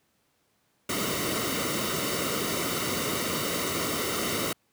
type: noise with comb filter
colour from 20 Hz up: pink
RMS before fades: -29 dBFS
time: 0.89-4.53 s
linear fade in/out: 5 ms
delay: 1.2 ms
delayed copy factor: -0.65
effects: pink hiss -70 dBFS RMS until 4.72 s + high-pass 100 Hz 12 dB/octave